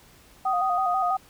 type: tone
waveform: sine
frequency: 1244.5 Hz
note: D#6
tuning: in tune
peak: -25 dBFS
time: 0.45-1.17 s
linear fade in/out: 20 ms
type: tone with vibrato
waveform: sine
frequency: 738 Hz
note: F#5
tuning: 5 cents flat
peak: -23 dBFS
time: 0.45-1.17 s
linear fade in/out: 5 ms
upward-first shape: square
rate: 6.1 Hz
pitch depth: 60 cents each way
effects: pink hiss -54 dBFS RMS until 1.29 s